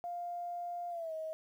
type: tone with pitch glide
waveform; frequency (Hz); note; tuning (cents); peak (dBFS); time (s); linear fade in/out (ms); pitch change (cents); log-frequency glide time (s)
sine; 700 to 634.5; F5 to D#5; +4 to +34; -37; 0.04-1.33; 0; -170; 0.9-1.13
effects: 11-bit